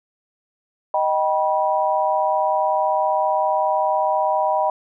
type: chord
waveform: sine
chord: Eb augmented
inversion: none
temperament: just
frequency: 622.3 / 777.8 / 972.3 Hz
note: Eb5 / G5 / B5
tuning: 0 / -14 / -27 cents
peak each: -21 dBFS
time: 0.94-4.7 s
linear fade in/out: 2 ms
effects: none